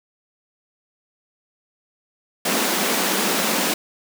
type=high-pass noise; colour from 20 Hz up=pink; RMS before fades=-21 dBFS; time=2.45-3.74 s; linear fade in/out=5 ms; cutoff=180 Hz; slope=96 dB/octave; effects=none